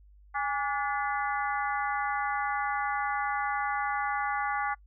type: harmonic tone with a mistuned harmonic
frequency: 288.3 Hz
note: D4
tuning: 32 cents flat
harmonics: 3 / 4 / 5 / 6 / 7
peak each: -31 / -33 / -35 / -37 / -38 dBFS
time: 0.34-4.75 s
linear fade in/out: 20 ms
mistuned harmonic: 3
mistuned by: -85 cents
effects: noise-tail reverb RT60 0.1 s tail -25 dB re dry + added 50 Hz sine -53 dBFS peak until 4.86 s